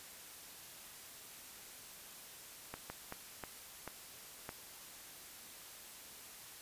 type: slowing click train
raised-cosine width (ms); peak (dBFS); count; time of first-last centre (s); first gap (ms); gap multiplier
0.5; -27; 6; 2.74-4.491; 160; 1.4
effects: white hiss -53 dBFS RMS until 6.61 s + resampled to 32000 Hz